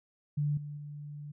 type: tone with level steps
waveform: sine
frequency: 146.83 Hz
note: D3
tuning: in tune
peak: -27 / -38 / -40 dBFS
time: 0.37-1.32 s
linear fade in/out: 10 ms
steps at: 0.57 / 0.77 s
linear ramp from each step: 5 ms
effects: none